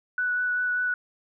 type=tone with vibrato; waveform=sine; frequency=1480 Hz; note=F#6; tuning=in tune; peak=-23 dBFS; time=0.18-0.94 s; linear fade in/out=2 ms; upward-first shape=sine; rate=5.1 Hz; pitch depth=11 cents each way; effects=none